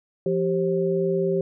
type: tone cluster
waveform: sine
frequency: 173.1 / 389.8 / 532 Hz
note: F3 / G4 / C5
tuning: -15 / -10 / +29 cents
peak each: -26 / -22 / -27 dBFS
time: 0.26-1.41 s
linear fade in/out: 2 ms
effects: none